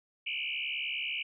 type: tone with frequency modulation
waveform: sine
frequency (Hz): 2637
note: E7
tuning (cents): 0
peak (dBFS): -32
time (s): 0.26-1.23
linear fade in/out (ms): 10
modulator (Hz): 69.2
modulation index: 5.2
effects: none